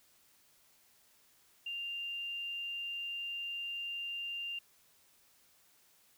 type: tone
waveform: sine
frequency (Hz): 2791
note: F7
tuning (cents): -2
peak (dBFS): -37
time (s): 1.66-4.59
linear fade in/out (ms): 5
effects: white hiss -67 dBFS RMS until 6.17 s